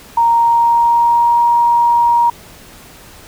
sine tone with pitch glide, 931 to 945.1 Hz, A#5 to A#5, -2 to +24 cents, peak -8 dBFS, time 0.17-2.3 s, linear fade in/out 5 ms, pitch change +26 cents, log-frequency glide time 0.29-1.41 s, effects pink hiss -39 dBFS RMS until 3.27 s

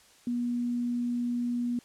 sine tone, 241.4 Hz, B3, 39 cents flat, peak -27 dBFS, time 0.27-1.79 s, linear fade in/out 2 ms, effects white hiss -58 dBFS RMS until 1.84 s + low-pass 9000 Hz 12 dB/octave

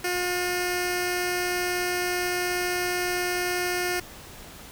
10% pulse tone with notch filter, 357.9 Hz, F4, 42 cents sharp, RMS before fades -27 dBFS, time 0.04-4 s, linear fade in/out 5 ms, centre 980 Hz, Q 1.3, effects pink hiss -44 dBFS RMS until 4.71 s

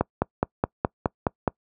click train, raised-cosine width 1 ms, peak -6 dBFS, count 8, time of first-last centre 0.01-1.478 s, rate 4.77 Hz, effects noise-tail reverb RT60 0.1 s tail -26 dB re dry + high-pass 60 Hz 12 dB/octave

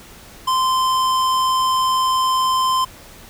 sine tone with hard clipping, 1037 Hz, C6, 16 cents flat, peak -17 dBFS, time 0.47-2.85 s, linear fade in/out 10 ms, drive 16 dB, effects pink hiss -42 dBFS RMS until 3.29 s

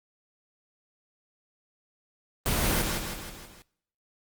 pink noise with echo, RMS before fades -26 dBFS, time 2.46-2.82 s, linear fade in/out 0 ms, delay 160 ms, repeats 5, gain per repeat -5 dB, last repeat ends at 3.62 s, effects noise-tail reverb RT60 0.7 s tail -22 dB re dry + Opus 24 kbps

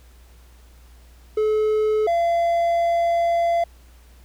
triangle tone pair in turn, 430.1 / 682 Hz, A4 / F5, -39 / -41 cents, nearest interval minor sixth, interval 798 cents, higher second, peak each -15 dBFS, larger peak neither, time 1.37-2.07 / 2.07-3.64 s, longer second, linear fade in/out 5 ms, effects added 60 Hz sine -46 dBFS peak until 4.24 s + pink hiss -56 dBFS RMS until 4.24 s

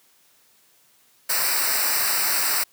white noise with comb filter, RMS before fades -22 dBFS, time 1.29-2.64 s, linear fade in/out 10 ms, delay 0.3 ms, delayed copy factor -0.9, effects white hiss -59 dBFS RMS until 2.72 s + high-pass 100 Hz 12 dB/octave

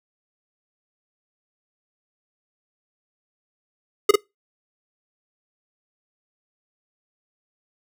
square tone with echo, 415.3 Hz, G#4, in tune, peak -10 dBFS, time 4.09-4.11 s, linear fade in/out 5 ms, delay 47 ms, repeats 1, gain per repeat -2 dB, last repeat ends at 4.157 s, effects noise-tail reverb RT60 0.2 s tail -23 dB re dry

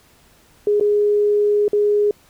sine tone with dropouts, 414.5 Hz, G#4, 3 cents flat, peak -13 dBFS, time 0.67-2.11 s, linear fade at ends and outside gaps 2 ms, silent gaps 0.799-0.809 / 1.681-1.731 s, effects pink hiss -53 dBFS RMS until 2.29 s

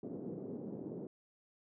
white band-pass noise, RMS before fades -44 dBFS, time 0.03-1.07 s, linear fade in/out 2 ms, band 150 to 400 Hz, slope 24 dB/octave, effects none

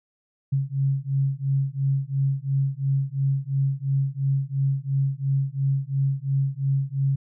sine beating tone pair, 135.4 / 138.3 Hz, C#3 / C#3, -40 / -4 cents, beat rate 2.9 Hz, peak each -24 dBFS, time 0.52-7.16 s, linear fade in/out 10 ms, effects none

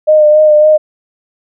sine tone with vibrato, 609 Hz, D#5, 37 cents flat, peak -3 dBFS, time 0.07-0.78 s, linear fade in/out 20 ms, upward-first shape sine, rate 3.6 Hz, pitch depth 25 cents each way, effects none

